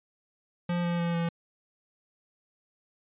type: tone with pitch steps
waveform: square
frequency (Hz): 174.5 / 172.6 / 170.71 / 168.85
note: F3 / F3 / F3 / E3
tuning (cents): -1 / -20 / -39 / +42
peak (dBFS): -27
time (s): 0.69-1.29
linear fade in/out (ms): 5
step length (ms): 150
effects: resampled to 8000 Hz